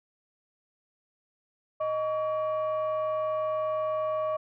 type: tone pair together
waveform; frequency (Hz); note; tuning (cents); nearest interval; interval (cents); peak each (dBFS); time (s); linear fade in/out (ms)
sine; 622.3 / 1132.1; D#5 / C#6; 0 / +36; minor seventh; 1036; -26 / -31; 1.8-4.37; 10
effects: tanh soft clip ceiling -22 dBFS